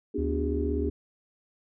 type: chord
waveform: sine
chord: G# half-diminished seventh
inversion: first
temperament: equal with one note detuned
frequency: 246.9 / 293.7 / 370 / 406.5 Hz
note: B3 / D4 / F#4 / G#4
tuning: 0 / 0 / 0 / -37 cents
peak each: -34 / -32 / -36 / -31 dBFS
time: 0.14-0.9 s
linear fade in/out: 10 ms
type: tone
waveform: triangle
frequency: 74.8 Hz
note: D2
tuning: 32 cents sharp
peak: -27 dBFS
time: 0.18-0.9 s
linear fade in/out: 5 ms
effects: none